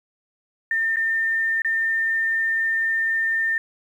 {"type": "tone with dropouts", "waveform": "sine", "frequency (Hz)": 1806, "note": "A6", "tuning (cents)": 45, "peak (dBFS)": -19, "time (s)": [0.71, 3.58], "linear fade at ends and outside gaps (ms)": 2, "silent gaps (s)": [[0.96, 0.968], [1.62, 1.647]], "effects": ["9-bit"]}